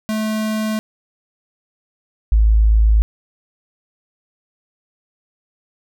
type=tone pair in turn; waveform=square / sine; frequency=216.7 / 54.05 Hz; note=A3 / A1; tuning=-26 / -30 cents; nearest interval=2 octaves; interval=2404 cents; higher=first; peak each=-19 / -9 dBFS; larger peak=second; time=0.09-0.79 / 2.32-3.02 s; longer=neither; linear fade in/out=0 ms; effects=none